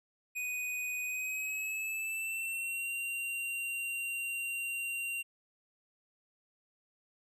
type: tone with pitch glide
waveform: square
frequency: 2489 to 2762 Hz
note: D#7 to F7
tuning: 0 to -20 cents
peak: -35 dBFS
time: 0.35-5.23 s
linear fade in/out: 20 ms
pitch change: +180 cents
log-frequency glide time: 1.04-2.91 s
effects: none